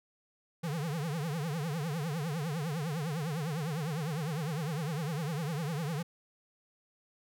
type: tone with vibrato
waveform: square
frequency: 155.56 Hz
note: D#3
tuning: in tune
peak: -33 dBFS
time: 0.63-6.03 s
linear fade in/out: 10 ms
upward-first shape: triangle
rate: 9.9 Hz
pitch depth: 230 cents each way
effects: none